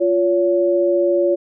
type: tone pair together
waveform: sine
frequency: 349.2 / 565 Hz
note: F4 / C#5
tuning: 0 / +33 cents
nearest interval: minor sixth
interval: 833 cents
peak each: -16 dBFS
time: 0-1.36 s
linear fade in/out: 20 ms
effects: none